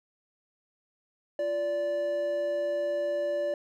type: tone pair together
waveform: triangle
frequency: 346.1 / 582 Hz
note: F4 / D5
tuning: -16 / -16 cents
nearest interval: major sixth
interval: 900 cents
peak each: -36 / -25 dBFS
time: 1.39-3.54 s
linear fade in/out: 2 ms
effects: none